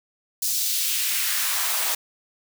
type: noise with high-pass filter sweep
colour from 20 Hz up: white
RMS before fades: -24 dBFS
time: 0.42-1.95 s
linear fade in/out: 5 ms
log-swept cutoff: 5700 to 630 Hz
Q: 1.2
effects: none